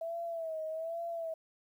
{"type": "tone with vibrato", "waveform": "sine", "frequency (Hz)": 654, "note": "E5", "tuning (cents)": -14, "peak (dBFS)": -35, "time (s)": [0.01, 1.34], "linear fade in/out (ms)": 5, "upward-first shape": "sine", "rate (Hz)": 1.2, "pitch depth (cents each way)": 65, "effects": ["11-bit"]}